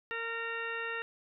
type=harmonic tone; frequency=460 Hz; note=A#4; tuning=23 cents flat; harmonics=1 / 2 / 3 / 4 / 5 / 6 / 8; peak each=-41 / -47 / -40 / -38 / -51 / -42 / -53 dBFS; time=0.11-1.02 s; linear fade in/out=0 ms; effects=none